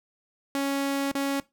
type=tone with dropouts; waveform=sawtooth; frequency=277.2 Hz; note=C#4; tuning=in tune; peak=-21 dBFS; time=0.55-1.4 s; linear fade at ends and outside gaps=1 ms; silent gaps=1.115-1.151 s; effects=noise-tail reverb RT60 0.2 s tail -19 dB re dry